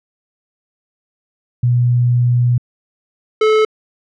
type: tone pair in turn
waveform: sine / square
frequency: 122 / 433.4 Hz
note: B2 / A4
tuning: -21 / -26 cents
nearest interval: octave + minor seventh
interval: 2195 cents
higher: second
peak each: -10 dBFS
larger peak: neither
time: 1.63-2.58 / 3.41-3.65 s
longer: first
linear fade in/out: 5 ms
effects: low-pass 3000 Hz 12 dB/octave